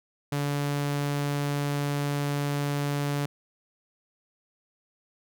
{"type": "tone", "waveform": "sawtooth", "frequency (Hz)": 143.7, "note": "D3", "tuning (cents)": -37, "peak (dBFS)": -22, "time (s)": [0.32, 3.26], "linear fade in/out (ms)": 5, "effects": []}